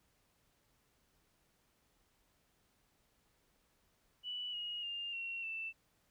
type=tone with pitch steps; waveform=sine; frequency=2960 / 2882 / 2807 / 2733 / 2662 Hz; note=F#7 / F#7 / F7 / F7 / E7; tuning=0 / -46 / +8 / -38 / +16 cents; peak=-39 dBFS; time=4.23-5.73 s; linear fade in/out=50 ms; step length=300 ms; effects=pink hiss -75 dBFS RMS until 6.1 s